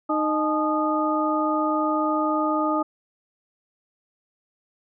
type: harmonic tone with a mistuned harmonic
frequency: 307.9 Hz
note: D#4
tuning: 18 cents flat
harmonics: 1 / 2 / 3 / 4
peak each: -24 / -27 / -28 / -25 dBFS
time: 0.09-2.83 s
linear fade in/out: 10 ms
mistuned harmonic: 3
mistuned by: -120 cents
effects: none